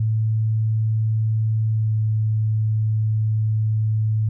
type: tone with pitch glide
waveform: sine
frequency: 110 to 108.93 Hz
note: A2 to A2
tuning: 0 to -17 cents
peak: -17 dBFS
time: 0-4.29 s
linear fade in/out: 5 ms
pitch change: -17 cents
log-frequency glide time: 1.71-1.94 s
effects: none